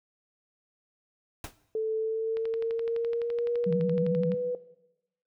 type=noise with exponential decay; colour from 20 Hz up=pink; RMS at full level=-34 dBFS; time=1.44-1.56 s; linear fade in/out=2 ms; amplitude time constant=24 ms
type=tone with pitch glide; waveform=sine; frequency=440 to 493.9 Hz; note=A4 to B4; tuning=0 to 0 cents; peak=-26 dBFS; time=1.75-4.55 s; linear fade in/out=2 ms; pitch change=+200 cents; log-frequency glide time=1.97-4.23 s
type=click train; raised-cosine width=0.3 ms; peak=-28 dBFS; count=24; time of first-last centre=2.37-4.319 s; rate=11.8 Hz
type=tone with vibrato; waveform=sine; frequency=174.61 Hz; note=F3; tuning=in tune; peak=-26 dBFS; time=3.66-4.35 s; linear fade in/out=10 ms; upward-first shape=square; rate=11 Hz; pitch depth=97 cents each way
effects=noise-tail reverb RT60 0.9 s tail -17 dB re dry